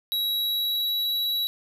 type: tone with pitch glide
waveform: square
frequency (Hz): 3874 to 3905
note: B7 to B7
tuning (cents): -34 to -20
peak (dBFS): -24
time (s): 0.12-1.47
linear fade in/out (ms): 0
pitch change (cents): +14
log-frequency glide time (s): 0.29-1.08
effects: none